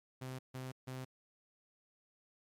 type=tone bursts; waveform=sawtooth; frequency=129.5 Hz; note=C3; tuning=17 cents flat; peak=-38 dBFS; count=3; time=0.21-1.05 s; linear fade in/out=10 ms; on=180 ms; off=150 ms; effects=MP3 96 kbps